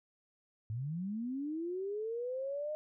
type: linear sweep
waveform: sine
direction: up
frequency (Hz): 103.3 to 616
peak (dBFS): -35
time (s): 0.7-2.75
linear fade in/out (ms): 0
effects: none